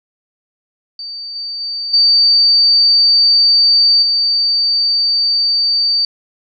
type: tone with level steps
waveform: sine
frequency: 4611 Hz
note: D8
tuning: 33 cents flat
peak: -24 / -21 / -19 / -7 / -11 dBFS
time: 0.99-6.05 s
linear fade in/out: 2 ms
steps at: 1.35 / 1.6 / 1.93 / 4.02 s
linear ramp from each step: 10 ms
effects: none